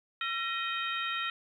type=harmonic tone with a mistuned harmonic; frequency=625 Hz; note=D#5; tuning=8 cents sharp; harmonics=2 / 3 / 4 / 5 / 6; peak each=-35 / -37 / -38 / -39 / -40 dBFS; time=0.21-1.3 s; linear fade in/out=2 ms; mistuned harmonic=2; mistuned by=+140 cents; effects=11-bit